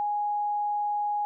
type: tone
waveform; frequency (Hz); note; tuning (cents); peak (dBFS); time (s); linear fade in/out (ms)
sine; 829; G#5; -3; -25; 0-1.25; 0
effects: none